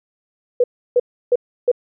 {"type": "tone bursts", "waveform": "sine", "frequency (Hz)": 490.2, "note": "B4", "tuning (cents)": -13, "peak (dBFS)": -10, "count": 4, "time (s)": [0.6, 1.716], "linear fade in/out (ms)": 5, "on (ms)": 39, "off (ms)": 320, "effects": []}